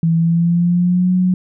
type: tone with pitch glide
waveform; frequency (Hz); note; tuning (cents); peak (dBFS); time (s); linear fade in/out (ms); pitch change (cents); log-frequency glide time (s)
sine; 164.81 to 182.87; E3 to F#3; 0 to -20; -11; 0.03-1.34; 2; +180; 0.16-1.12
effects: none